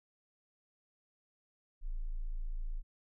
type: tone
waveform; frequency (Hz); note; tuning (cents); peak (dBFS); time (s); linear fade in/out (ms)
sine; 27.69; A0; +12; -34; 1.81-2.83; 50
effects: none